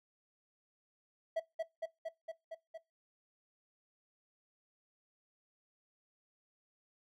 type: tone with echo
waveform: triangle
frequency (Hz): 653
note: E5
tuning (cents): -17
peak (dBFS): -29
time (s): 1.36-1.4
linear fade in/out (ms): 10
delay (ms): 230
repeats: 6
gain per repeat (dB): -2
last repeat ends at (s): 2.78
effects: noise-tail reverb RT60 0.2 s tail -20 dB re dry